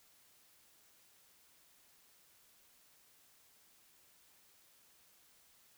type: silence
effects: white hiss -67 dBFS RMS until 5.77 s